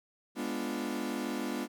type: chord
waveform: 40% pulse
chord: G# diminished seventh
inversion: none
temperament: equal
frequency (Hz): 207.7 / 246.9 / 293.7 / 349.2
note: G#3 / B3 / D4 / F4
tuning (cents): 0 / 0 / 0 / 0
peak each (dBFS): -39 / -36 / -38 / -39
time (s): 0.35-1.68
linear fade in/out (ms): 50
effects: none